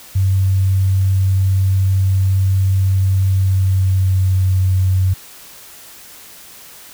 sine tone with pitch glide, 95.7 to 93.57 Hz, G2 to F#2, -41 to +20 cents, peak -11 dBFS, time 0.15-5.14 s, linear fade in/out 10 ms, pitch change -39 cents, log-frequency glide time 3.24-4.57 s, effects white hiss -39 dBFS RMS until 6.93 s

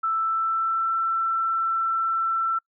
sine tone with pitch glide, 1323 to 1339.1 Hz, E6 to E6, +6 to +27 cents, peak -21 dBFS, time 0.03-2.59 s, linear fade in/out 10 ms, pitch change +21 cents, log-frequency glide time 0.19-0.93 s, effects noise-tail reverb RT60 0.1 s tail -24 dB re dry

